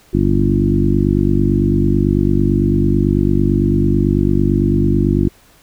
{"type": "harmonic tone with a mistuned harmonic", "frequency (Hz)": 49, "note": "G1", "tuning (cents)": 0, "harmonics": [1, 2, 3, 4, 5, 6, 7], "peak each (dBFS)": [-19, -19, -19, -19, -19, -19, -19], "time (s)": [0.13, 5.29], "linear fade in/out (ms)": 10, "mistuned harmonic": 2, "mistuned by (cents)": 17, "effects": ["pink hiss -49 dBFS RMS until 5.62 s"]}